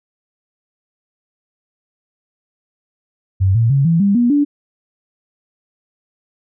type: tone with pitch steps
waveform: sine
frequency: 95.4 / 114.77 / 138.07 / 166.1 / 199.82 / 240.4 / 289.2 Hz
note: G2 / A#2 / C#3 / E3 / G3 / B3 / D4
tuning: -47 / -27 / -7 / +13 / +33 / -46 / -27 cents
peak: -10 dBFS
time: 3.4-4.45 s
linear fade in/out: 20 ms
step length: 150 ms
effects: none